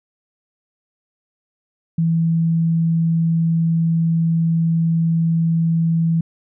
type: tone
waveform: sine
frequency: 164.81 Hz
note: E3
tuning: in tune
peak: -14 dBFS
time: 1.98-6.21 s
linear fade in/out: 5 ms
effects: none